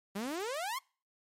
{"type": "exponential sweep", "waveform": "sawtooth", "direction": "up", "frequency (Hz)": [189.6, 1120], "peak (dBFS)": -31, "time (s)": [0.15, 0.79], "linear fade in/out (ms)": 10, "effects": ["noise-tail reverb RT60 0.4 s tail -26 dB re dry", "MP3 64 kbps"]}